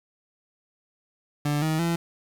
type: tone with pitch steps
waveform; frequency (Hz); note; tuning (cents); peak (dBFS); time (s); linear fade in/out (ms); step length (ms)
30% pulse; 146.83 / 157.37 / 168.66; D3 / D#3 / E3; 0 / +20 / +40; -20; 1.45-1.96; 5; 170
effects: 8-bit